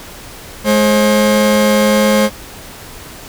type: tone pair together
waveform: 40% pulse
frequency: 210.8 / 534 Hz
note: G#3 / C5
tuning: +26 / +35 cents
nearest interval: octave + major third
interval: 1609 cents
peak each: -11 dBFS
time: 0.64-2.3 s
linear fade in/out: 50 ms
effects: pink hiss -33 dBFS RMS until 3.28 s